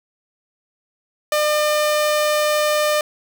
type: tone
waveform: sawtooth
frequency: 602 Hz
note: D5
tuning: 43 cents sharp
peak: -12 dBFS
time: 1.32-3.01 s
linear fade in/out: 2 ms
effects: none